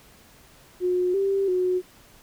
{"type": "tone with pitch steps", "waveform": "sine", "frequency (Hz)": [361.3, 392.2, 365.3], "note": ["F#4", "G4", "F#4"], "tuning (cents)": [-41, 1, -22], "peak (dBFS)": -20, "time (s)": [0.8, 1.82], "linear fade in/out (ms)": 50, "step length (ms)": 340, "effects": ["pink hiss -53 dBFS RMS until 2.22 s"]}